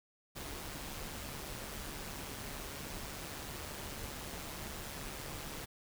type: noise with amplitude modulation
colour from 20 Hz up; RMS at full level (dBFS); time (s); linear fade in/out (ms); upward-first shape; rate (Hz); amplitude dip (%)
pink; -42; 0.35-5.66; 20; sine; 145; 45
effects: none